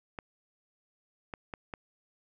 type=clicks; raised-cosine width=0.5 ms; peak=-23 dBFS; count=4; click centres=0.188 / 1.338 / 1.538 / 1.738 s; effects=none